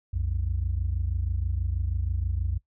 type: tone pair together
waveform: sine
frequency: 62.16 / 88.4 Hz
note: B1 / F2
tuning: +12 / +22 cents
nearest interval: tritone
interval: 610 cents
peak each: -27 dBFS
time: 0.13-2.58 s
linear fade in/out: 10 ms
effects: noise-tail reverb RT60 0.1 s tail -19 dB re dry + tanh soft clip ceiling -18 dBFS